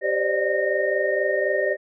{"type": "tone cluster", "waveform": "sine", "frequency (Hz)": [391.8, 519, 582, 606, 1844], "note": ["G4", "C5", "D5", "D#5", "A#6"], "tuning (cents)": [-1, -14, -16, -46, -19], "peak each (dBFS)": -26, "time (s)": [0.01, 1.77], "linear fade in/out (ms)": 50, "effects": []}